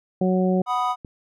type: harmonic tone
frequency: 185 Hz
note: F#3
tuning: in tune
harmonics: 1 / 2 / 3 / 4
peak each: -19 / -24 / -26 / -30 dBFS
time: 0.21-0.62 s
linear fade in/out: 5 ms
type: chord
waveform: triangle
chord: B major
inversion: second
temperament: equal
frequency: 740 / 987.8 / 1244.5 Hz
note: F#5 / B5 / D#6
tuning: 0 / 0 / 0 cents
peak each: -23 dBFS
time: 0.66-0.96 s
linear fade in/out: 50 ms
type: click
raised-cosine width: 3 ms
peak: -23 dBFS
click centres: 1.048 s
effects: none